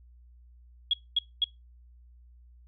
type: tone bursts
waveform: sine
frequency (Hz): 3322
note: G#7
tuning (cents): 0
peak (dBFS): -21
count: 3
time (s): 0.91-1.442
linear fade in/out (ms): 2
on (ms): 24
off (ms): 230
effects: noise-tail reverb RT60 0.2 s tail -21 dB re dry + added 60 Hz sine -52 dBFS peak until 2.67 s